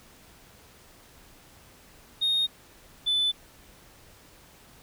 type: tone pair in turn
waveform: sine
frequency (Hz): 3708 / 3500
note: A#7 / A7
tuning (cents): -10 / -10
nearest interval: minor second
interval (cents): 100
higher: first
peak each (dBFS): -20 / -20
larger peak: neither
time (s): 2.21-2.47 / 3.06-3.32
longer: neither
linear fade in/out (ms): 20
effects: tanh soft clip ceiling -20 dBFS + pink hiss -54 dBFS RMS until 4.82 s